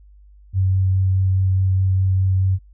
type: tone with vibrato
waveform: sine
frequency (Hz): 94.6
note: F#2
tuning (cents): +39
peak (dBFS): -14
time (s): 0.53-2.59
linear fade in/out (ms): 50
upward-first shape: sine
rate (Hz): 4.8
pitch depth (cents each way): 9
effects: added 50 Hz sine -44 dBFS peak until 2.73 s